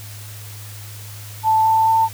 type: tone with pitch steps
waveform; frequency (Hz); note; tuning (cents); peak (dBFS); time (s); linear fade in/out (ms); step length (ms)
sine; 880 / 887.1 / 894.3; A5 / A5 / A5; 0 / +14 / +28; -12; 1.43-2.09; 50; 220
effects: added 104 Hz sine -34 dBFS peak until 2.13 s + white hiss -39 dBFS RMS until 2.13 s